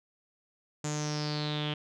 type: tone with low-pass filter sweep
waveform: sawtooth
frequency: 150 Hz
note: D3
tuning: 37 cents sharp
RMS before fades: -33 dBFS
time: 0.84-1.74 s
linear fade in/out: 5 ms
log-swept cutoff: 7200 to 3100 Hz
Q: 7.5
effects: none